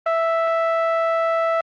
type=tone with low-pass filter; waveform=sawtooth; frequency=659.3 Hz; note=E5; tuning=in tune; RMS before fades=-20 dBFS; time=0.06-1.61 s; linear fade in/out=5 ms; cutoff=1500 Hz; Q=1.4; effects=Opus 24 kbps